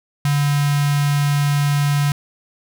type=tone with notch filter; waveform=square; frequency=144 Hz; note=D3; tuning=34 cents flat; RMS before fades=-17 dBFS; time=0.25-2.12 s; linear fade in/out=2 ms; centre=450 Hz; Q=0.62; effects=none

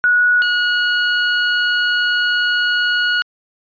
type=tone pair in turn; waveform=sine / sawtooth; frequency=1463 / 1451.2 Hz; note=F#6 / F#6; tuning=-20 / -34 cents; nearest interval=unison; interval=14 cents; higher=first; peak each=-10 dBFS; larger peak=neither; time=0.04-0.42 / 0.42-3.22 s; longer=second; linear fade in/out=0 ms; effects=resampled to 11025 Hz

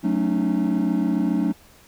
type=chord; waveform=triangle; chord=D# half-diminished seventh; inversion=first; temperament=equal with one note detuned; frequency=185 / 220 / 277.2 / 304.4 Hz; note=F#3 / A3 / C#4 / D#4; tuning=0 / 0 / 0 / -38 cents; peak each=-22 dBFS; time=0.03-1.53 s; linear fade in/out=20 ms; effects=tanh soft clip ceiling -10 dBFS + pink hiss -52 dBFS RMS until 1.87 s

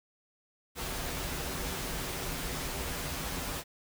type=noise with comb filter; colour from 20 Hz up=pink; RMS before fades=-36 dBFS; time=0.75-3.64 s; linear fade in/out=50 ms; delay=9.4 ms; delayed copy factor=-0.55; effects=none

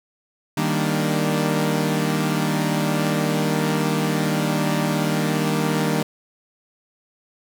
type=chord; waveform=sawtooth; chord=Eb major seventh; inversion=none; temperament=equal; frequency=155.56 / 196 / 233.1 / 293.7 Hz; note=Eb3 / G3 / Bb3 / D4; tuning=0 / 0 / 0 / 0 cents; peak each=-19 / -21 / -22 / -23 dBFS; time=0.57-6.03 s; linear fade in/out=5 ms; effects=none

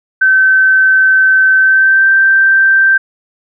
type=tone with pitch glide; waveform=sine; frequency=1537 to 1565.7 Hz; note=G6 to G6; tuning=-35 to -3 cents; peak=-5 dBFS; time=0.21-2.98 s; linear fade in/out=10 ms; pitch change=+32 cents; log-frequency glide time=1.58-2.08 s; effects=none

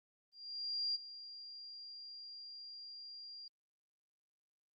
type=tone with ADSR envelope; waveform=sine; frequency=4778 Hz; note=D8; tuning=29 cents sharp; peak=-33 dBFS; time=0.32-3.48 s; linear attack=630 ms; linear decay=18 ms; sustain=-15 dB; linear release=3 ms; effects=Opus 24 kbps

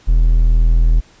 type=tone; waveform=triangle; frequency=40.68 Hz; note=E1; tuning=22 cents flat; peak=-6 dBFS; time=0.07-1.01 s; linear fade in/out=20 ms; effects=pink hiss -48 dBFS RMS until 1.2 s + resampled to 16000 Hz

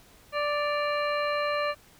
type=harmonic tone with a mistuned harmonic; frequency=587.3 Hz; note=D5; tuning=in tune; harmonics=1 / 2 / 3 / 4 / 5 / 7; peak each=-28 / -30 / -35 / -36 / -40 / -41 dBFS; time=0.32-1.75 s; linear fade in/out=50 ms; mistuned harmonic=5; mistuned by=-73 cents; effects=pink hiss -56 dBFS RMS until 1.99 s

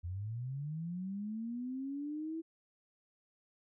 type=linear sweep; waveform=sine; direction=up; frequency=82.8 to 329.6 Hz; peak=-37 dBFS; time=0.03-2.42 s; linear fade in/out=20 ms; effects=none

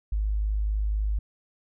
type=tone; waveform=sine; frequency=52 Hz; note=G#1; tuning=3 cents sharp; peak=-23 dBFS; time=0.12-1.19 s; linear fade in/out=5 ms; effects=none

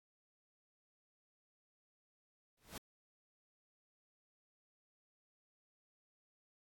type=noise with exponential growth; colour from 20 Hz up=pink; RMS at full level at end=-43 dBFS; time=2.57-2.78 s; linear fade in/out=5 ms; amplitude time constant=45 ms; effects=AAC 64 kbps

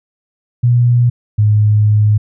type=tone pair in turn; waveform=sine; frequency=121.1 / 105.75 Hz; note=B2 / G#2; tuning=-34 / +32 cents; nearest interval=major second; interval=234 cents; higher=first; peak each=-7 dBFS; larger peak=neither; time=0.63-1.1 / 1.38-2.18 s; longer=second; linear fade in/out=10 ms; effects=none

